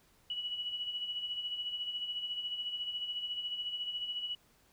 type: tone with tremolo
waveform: sine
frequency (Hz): 2937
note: F#7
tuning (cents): -13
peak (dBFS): -33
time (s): 0.3-4.35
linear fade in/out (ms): 2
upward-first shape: sine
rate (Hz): 14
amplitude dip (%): 55
effects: pink hiss -67 dBFS RMS until 4.72 s

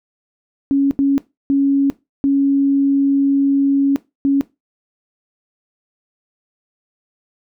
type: tone bursts at uneven times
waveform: sine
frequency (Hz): 277.2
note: C#4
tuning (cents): 0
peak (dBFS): -11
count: 5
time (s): 0.71-0.91 / 0.99-1.18 / 1.5-1.9 / 2.24-3.96 / 4.25-4.41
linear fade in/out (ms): 0
effects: noise-tail reverb RT60 0.2 s tail -17 dB re dry

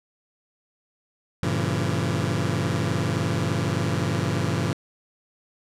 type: chord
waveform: sawtooth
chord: G diminished seventh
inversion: none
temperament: just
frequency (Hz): 98 / 117.6 / 141.12 / 169.34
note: G2 / Bb2 / Db3 / Fb3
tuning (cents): 0 / +16 / +31 / +47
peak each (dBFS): -24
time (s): 1.43-4.73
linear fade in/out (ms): 0
effects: low-pass 9000 Hz 12 dB/octave

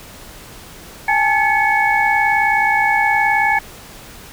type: tone cluster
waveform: sine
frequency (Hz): 815 / 874 / 1716 / 2216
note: G#5 / A5 / A6 / C#7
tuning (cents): -33 / -12 / -44 / -1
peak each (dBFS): -18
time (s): 1.08-3.59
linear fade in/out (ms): 5
effects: pink hiss -38 dBFS RMS until 4.32 s

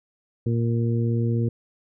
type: harmonic tone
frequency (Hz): 116.54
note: A#2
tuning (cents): 0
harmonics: 1 / 2 / 3 / 4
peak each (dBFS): -21 / -27 / -31 / -33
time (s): 0.46-1.49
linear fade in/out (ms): 5
effects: none

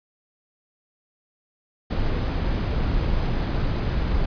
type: noise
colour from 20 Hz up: brown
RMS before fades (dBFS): -23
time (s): 1.9-4.26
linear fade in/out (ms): 10
effects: resampled to 11025 Hz

